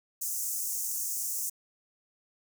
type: high-pass noise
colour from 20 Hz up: pink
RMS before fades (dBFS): -33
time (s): 0.21-1.5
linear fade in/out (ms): 10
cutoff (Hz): 6100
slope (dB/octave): 48
effects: none